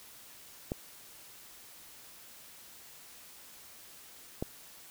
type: clicks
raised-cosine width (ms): 2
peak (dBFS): -19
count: 2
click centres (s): 0.719 / 4.425
effects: white hiss -53 dBFS RMS until 4.9 s